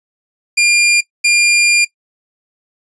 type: tone bursts at uneven times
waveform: sawtooth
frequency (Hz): 2400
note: D7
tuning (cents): +37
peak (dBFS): -5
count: 2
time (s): 0.57-1.01 / 1.24-1.85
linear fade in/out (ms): 10
effects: noise-tail reverb RT60 0.1 s tail -18 dB re dry + resampled to 22050 Hz